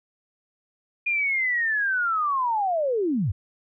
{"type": "linear sweep", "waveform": "sine", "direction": "down", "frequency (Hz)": [2443, 75.9], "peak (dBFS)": -21, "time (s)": [1.06, 3.32], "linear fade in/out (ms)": 10, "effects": []}